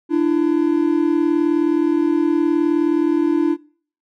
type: tone pair together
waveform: triangle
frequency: 297.2 / 336.4 Hz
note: D4 / E4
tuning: +21 / +35 cents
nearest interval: major second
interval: 214 cents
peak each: -15 dBFS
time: 0.09-3.57 s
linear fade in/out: 50 ms
effects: noise-tail reverb RT60 0.5 s tail -25 dB re dry